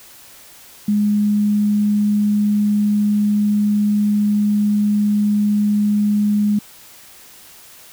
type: tone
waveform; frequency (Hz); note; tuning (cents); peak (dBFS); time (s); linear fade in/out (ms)
sine; 207.7; G#3; 0; -13; 0.88-6.59; 5
effects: white hiss -43 dBFS RMS until 7.92 s